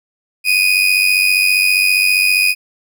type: tone with amplitude modulation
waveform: 35% pulse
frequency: 2486 Hz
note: D#7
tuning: 2 cents flat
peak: -6 dBFS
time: 0.44-2.55 s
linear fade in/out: 50 ms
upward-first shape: sine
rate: 95 Hz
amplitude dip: 60%
effects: none